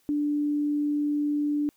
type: tone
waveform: sine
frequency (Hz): 293.7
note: D4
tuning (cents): 0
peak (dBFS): -23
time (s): 0.09-1.69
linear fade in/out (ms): 0
effects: white hiss -66 dBFS RMS until 1.76 s